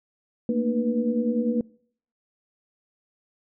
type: tone cluster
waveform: sine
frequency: 224.6 / 234.6 / 303.1 / 489.5 Hz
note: A3 / A#3 / D#4 / B4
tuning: +36 / +11 / -45 / -15 cents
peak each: -27 / -24 / -33 / -28 dBFS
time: 0.49-1.61 s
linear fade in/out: 2 ms
effects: noise-tail reverb RT60 0.6 s tail -25 dB re dry